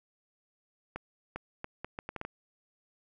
accelerating click train, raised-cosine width 0.5 ms, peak -22 dBFS, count 9, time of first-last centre 0.96-2.25 s, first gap 400 ms, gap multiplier 0.71, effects none

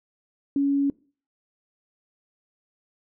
sine tone, 280 Hz, C#4, 18 cents sharp, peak -19 dBFS, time 0.56-0.9 s, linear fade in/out 2 ms, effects noise-tail reverb RT60 0.4 s tail -22 dB re dry

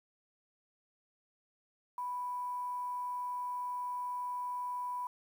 sine tone with quantisation, 987.8 Hz, B5, in tune, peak -35 dBFS, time 1.98-5.07 s, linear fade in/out 2 ms, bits 10, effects none

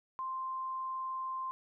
sine tone, 1046.5 Hz, C6, in tune, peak -35 dBFS, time 0.19-1.51 s, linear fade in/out 0 ms, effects none

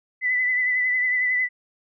sine tone with vibrato, 2000 Hz, B6, 21 cents sharp, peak -19 dBFS, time 0.21-1.49 s, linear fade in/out 50 ms, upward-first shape sine, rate 11 Hz, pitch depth 30 cents each way, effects none

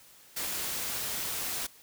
white noise, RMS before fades -34 dBFS, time 0.36-1.67 s, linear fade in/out 10 ms, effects white hiss -56 dBFS RMS until 1.82 s

